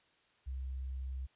sine tone, 65.41 Hz, C2, in tune, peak -37 dBFS, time 0.46-1.27 s, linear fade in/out 20 ms, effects white hiss -70 dBFS RMS until 1.35 s + resampled to 8000 Hz

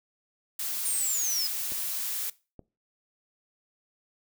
blue noise, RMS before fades -32 dBFS, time 0.59-2.3 s, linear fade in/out 5 ms
sine linear sweep, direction down, 9100 to 4949 Hz, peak -27 dBFS, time 0.85-1.47 s, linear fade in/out 5 ms
clicks, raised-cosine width 2 ms, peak -31 dBFS, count 2, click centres 1.721 / 2.593 s
effects noise-tail reverb RT60 0.3 s tail -20 dB re dry

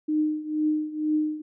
sine tone with tremolo, 306.3 Hz, D#4, 27 cents flat, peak -19 dBFS, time 0.08-1.42 s, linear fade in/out 10 ms, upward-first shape triangle, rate 2.1 Hz, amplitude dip 85%, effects none

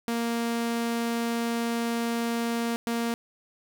sawtooth tone bursts at uneven times, 233.1 Hz, A#3, in tune, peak -22 dBFS, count 2, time 0.08-2.76 / 2.87-3.14 s, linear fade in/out 0 ms, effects none

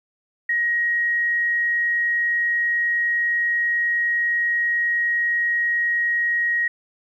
sine tone, 1889 Hz, A#6, 22 cents sharp, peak -18 dBFS, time 0.49-6.68 s, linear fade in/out 5 ms, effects 10-bit

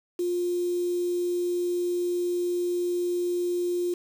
sine tone with quantisation, 352.8 Hz, F4, 18 cents sharp, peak -24 dBFS, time 0.19-3.94 s, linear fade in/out 5 ms, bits 7, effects none

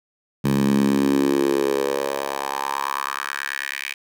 10% pulse tone with high-pass filter sweep, 69.2 Hz, C#2, 2 cents flat, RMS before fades -22 dBFS, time 0.44-3.94 s, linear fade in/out 10 ms, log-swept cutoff 160 to 2300 Hz, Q 3.7, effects none

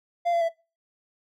triangle tone with pitch steps, 692 / 681 / 664 Hz, F5 / F5 / E5, -16 / -44 / +12 cents, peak -19 dBFS, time 0.25-0.493 s, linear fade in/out 20 ms, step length 81 ms, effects noise-tail reverb RT60 0.3 s tail -22 dB re dry

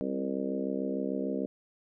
harmonic tone with a mistuned harmonic, 66.7 Hz, C2, 34 cents sharp, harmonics 3 / 4 / 5 / 6 / 7 / 8 / 9, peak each -36 / -34 / -38 / -40 / -37 / -43 / -40 dBFS, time 0.01-1.46 s, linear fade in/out 0 ms, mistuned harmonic 3, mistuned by -24 cents, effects none

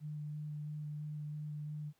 sine tone with vibrato, 150.1 Hz, D3, 38 cents sharp, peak -39 dBFS, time 0-1.93 s, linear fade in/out 50 ms, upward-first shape square, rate 3 Hz, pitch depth 9 cents each way, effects pink hiss -75 dBFS RMS until 1.99 s + high-pass 80 Hz 12 dB/octave

